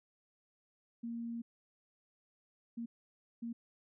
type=tone bursts at uneven times; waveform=sine; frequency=233.1 Hz; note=A#3; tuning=in tune; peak=-38 dBFS; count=3; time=1.03-1.42 / 2.77-2.86 / 3.42-3.53 s; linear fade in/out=10 ms; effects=none